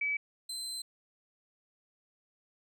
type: tone pair in turn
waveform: sine / 30% pulse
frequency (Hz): 2291 / 4082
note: D7 / C8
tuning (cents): -44 / -44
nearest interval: minor seventh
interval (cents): 1000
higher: second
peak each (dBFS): -29 / -34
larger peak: first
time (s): 0.01-0.17 / 0.49-0.82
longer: second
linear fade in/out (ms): 5
effects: none